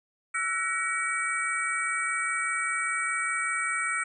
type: tone cluster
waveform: sine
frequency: 1337 / 1482 / 1900 / 2282 / 8130 Hz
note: E6 / F#6 / A#6 / C#7 / B8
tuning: +24 / +2 / +33 / +50 / +49 cents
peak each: -31 / -35 / -34 / -31 / -35 dBFS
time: 0.34-4.04 s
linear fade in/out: 10 ms
effects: none